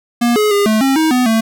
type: tone with pitch steps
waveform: square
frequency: 238.1 / 423 / 405.9 / 217.1 / 269.5 / 316.9 / 250.6 / 223.7 Hz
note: A#3 / G#4 / G#4 / A3 / C#4 / D#4 / B3 / A3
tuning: +37 / +32 / -40 / -23 / -49 / +32 / +25 / +29 cents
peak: -11 dBFS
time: 0.21-1.41 s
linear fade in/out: 10 ms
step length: 150 ms
effects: none